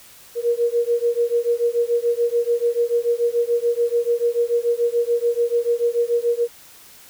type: beating tone pair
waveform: sine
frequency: 470 / 476.9 Hz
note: A#4 / A#4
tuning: +14 / +39 cents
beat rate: 6.9 Hz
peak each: -20 dBFS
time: 0.35-6.48 s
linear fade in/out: 50 ms
effects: white hiss -46 dBFS RMS until 7.09 s